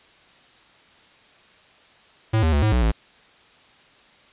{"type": "tone with pitch steps", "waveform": "square", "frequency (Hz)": [110.5, 79.9, 72.4, 107.6, 61.5, 54.8], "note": ["A2", "D#2", "D2", "A2", "B1", "A1"], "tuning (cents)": [8, 47, -24, -38, -7, -6], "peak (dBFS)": -17, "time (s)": [2.33, 2.918], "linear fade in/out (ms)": 10, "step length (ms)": 98, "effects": ["white hiss -53 dBFS RMS until 4.32 s", "resampled to 8000 Hz"]}